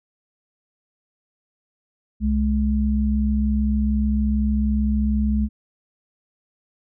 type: tone pair together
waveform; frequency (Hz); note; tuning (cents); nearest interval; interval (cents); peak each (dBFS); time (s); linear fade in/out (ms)
sine; 65.41 / 212; C2 / G#3; 0 / +36; octave + minor sixth; 2036; -20; 2.2-5.49; 50
effects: none